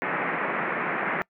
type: band-pass noise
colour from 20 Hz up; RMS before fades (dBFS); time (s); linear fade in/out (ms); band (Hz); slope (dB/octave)
white; -28; 0.02-1.22; 0; 150 to 2200; 48
effects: noise-tail reverb RT60 0.1 s tail -24 dB re dry

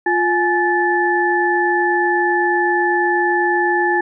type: tone cluster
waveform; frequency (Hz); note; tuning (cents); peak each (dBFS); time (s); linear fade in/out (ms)
sine; 350.9 / 842 / 1750; F4 / G#5 / A6; +8 / +24 / -10; -18; 0.06-4.01; 5
effects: none

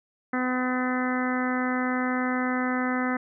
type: harmonic tone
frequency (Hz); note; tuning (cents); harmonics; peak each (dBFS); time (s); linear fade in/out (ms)
253.1; B3; +43; 1 / 2 / 3 / 4 / 5 / 6 / 7 / 8; -26 / -34 / -34 / -37 / -33 / -35 / -35 / -36; 0.33-3.17; 5
effects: none

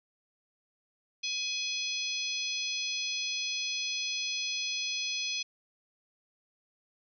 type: harmonic tone with a mistuned harmonic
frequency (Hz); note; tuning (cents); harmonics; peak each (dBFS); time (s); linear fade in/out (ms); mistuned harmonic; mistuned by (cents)
840; G#5; +19; 3 / 4 / 5 / 6 / 7; -36 / -37 / -38 / -39 / -39; 1.23-5.43; 10; 7; +29
effects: none

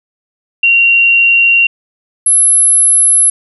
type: tone pair in turn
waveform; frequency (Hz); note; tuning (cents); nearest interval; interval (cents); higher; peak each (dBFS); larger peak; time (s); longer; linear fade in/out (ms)
sine; 2756 / 11005; F7 / F9; -24 / -27; 2 octaves; 2397; second; -5; neither; 0.63-1.67 / 2.26-3.3; neither; 5
effects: none

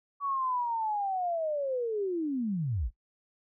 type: linear sweep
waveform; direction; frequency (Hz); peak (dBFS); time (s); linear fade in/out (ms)
sine; down; 1138 to 38.89; -28; 0.2-2.91; 50
effects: noise-tail reverb RT60 0.1 s tail -20 dB re dry

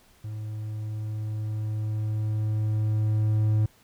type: tone with level ramp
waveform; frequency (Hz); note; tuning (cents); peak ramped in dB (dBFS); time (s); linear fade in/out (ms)
triangle; 107.6; A2; -38; -30 to -17; 0.24-3.66; 5
effects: pink hiss -59 dBFS RMS until 3.83 s

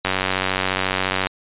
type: click train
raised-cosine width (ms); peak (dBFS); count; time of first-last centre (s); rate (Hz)
0.3; -3; 116; 0.05-1.27; 94.3
effects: resampled to 8000 Hz

